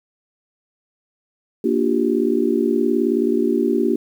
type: chord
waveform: sine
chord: G minor seventh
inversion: first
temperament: just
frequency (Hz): 235.2 / 294 / 352.8 / 392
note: Bb3 / D4 / F4 / G4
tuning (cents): +16 / +2 / +18 / 0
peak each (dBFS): -21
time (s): 1.64-3.96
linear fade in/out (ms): 5
effects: 8-bit